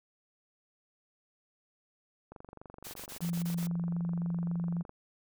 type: click train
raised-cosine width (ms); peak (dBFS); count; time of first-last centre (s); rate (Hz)
1; -33; 62; 2.32-4.894; 23.7
type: noise bursts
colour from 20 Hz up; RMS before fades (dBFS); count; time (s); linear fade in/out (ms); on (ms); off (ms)
white; -45; 7; 2.84-3.671; 10; 99; 23
type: tone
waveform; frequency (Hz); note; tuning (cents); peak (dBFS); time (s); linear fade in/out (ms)
sine; 171.2; F3; -34; -30; 3.21-4.83; 20
effects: none